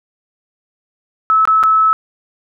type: tone with dropouts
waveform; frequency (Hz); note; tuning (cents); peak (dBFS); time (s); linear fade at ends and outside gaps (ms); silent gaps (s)
sine; 1300; E6; -24; -8; 1.3-1.93; 0; 1.453-1.475 / 1.63-1.636
effects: none